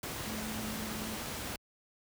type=tone in noise; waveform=sine; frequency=217.1 Hz; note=A3; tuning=23 cents flat; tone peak=-40 dBFS; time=0.27-1.16 s; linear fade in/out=2 ms; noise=pink; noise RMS=-39 dBFS; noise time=0.03-1.56 s; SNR=-4 dB; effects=high-pass 60 Hz 12 dB/octave